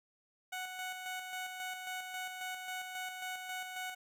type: tone with tremolo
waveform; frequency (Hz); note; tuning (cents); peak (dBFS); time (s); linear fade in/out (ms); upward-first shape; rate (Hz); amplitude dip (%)
15% pulse; 740; F#5; 0; -32; 0.52-3.95; 10; square; 3.7; 40
effects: none